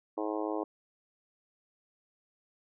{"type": "harmonic tone", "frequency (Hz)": 106.5, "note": "G#2", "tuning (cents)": 44, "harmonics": [3, 4, 5, 6, 7, 8, 9, 10], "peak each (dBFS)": [-35, -37, -39, -41, -42, -43, -44, -45], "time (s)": [0.17, 0.64], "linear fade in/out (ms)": 10, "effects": []}